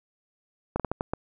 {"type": "slowing click train", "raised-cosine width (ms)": 1, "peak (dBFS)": -13, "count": 6, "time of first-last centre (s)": [0.76, 1.135], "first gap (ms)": 37, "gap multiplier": 1.36, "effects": []}